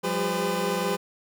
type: tone cluster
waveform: 25% pulse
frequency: 178.4 / 199.9 / 404.2 / 507 Hz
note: F3 / G3 / G#4 / B4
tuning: +37 / +34 / -47 / +45 cents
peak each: -27 / -29 / -26 / -25 dBFS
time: 0.03-0.97 s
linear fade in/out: 20 ms
effects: none